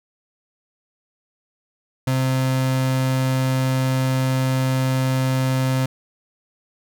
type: tone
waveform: 35% pulse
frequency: 130.81 Hz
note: C3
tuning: in tune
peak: -16 dBFS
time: 2.07-5.86 s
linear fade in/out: 5 ms
effects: none